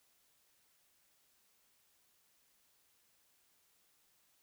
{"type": "silence", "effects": ["white hiss -73 dBFS RMS until 4.42 s"]}